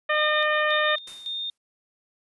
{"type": "harmonic tone", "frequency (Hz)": 607, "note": "D#5", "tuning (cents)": -43, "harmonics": [1, 2, 3, 4, 5, 6], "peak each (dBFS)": [-25, -26, -24, -32, -35, -37], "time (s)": [0.09, 0.96], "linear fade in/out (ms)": 10}
{"type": "tone with tremolo", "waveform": "sine", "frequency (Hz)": 3648, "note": "A#7", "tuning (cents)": -38, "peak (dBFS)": -28, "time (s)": [0.15, 1.5], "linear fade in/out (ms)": 2, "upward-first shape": "square", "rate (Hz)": 1.8, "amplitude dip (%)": 75}
{"type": "noise with exponential decay", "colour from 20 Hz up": "white", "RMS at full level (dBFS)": -41, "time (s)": [1.07, 1.58], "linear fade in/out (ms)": 5, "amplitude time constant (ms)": 110}
{"effects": ["resampled to 24000 Hz"]}